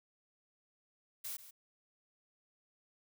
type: noise with echo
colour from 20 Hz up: blue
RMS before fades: -42 dBFS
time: 1.24-1.37 s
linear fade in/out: 10 ms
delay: 140 ms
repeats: 1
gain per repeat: -13 dB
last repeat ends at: 1.51 s
effects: none